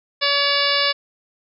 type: harmonic tone with a mistuned harmonic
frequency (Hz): 568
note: C#5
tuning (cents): +42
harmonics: 1 / 2 / 3 / 4 / 5 / 6 / 7 / 8 / 9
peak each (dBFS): -25 / -25 / -25 / -25 / -25 / -25 / -25 / -25 / -25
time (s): 0.21-0.93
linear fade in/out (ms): 20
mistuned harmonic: 6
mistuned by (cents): +44
effects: none